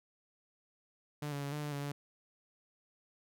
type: tone with pitch steps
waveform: sawtooth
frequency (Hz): 147.8 / 142.2 / 141.2 / 149 / 147.6 / 142 / 143.5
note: D3 / C#3 / C#3 / D3 / D3 / C#3 / D3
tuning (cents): +11 / +45 / +32 / +25 / +9 / +42 / -40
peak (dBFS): -33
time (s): 1.22-1.92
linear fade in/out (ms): 5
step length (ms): 100
effects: none